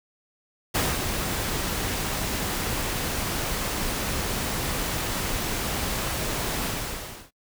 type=noise with ADSR envelope; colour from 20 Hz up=pink; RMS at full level=-23 dBFS; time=0.74-7.31 s; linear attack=15 ms; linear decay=220 ms; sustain=-5 dB; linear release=660 ms; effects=noise-tail reverb RT60 0.1 s tail -23 dB re dry